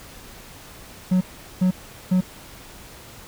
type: tone bursts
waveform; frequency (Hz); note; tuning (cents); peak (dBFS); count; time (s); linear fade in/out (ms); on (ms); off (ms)
triangle; 183.9; F#3; -10; -13; 3; 1.11-2.21; 10; 100; 400
effects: pink hiss -43 dBFS RMS until 3.27 s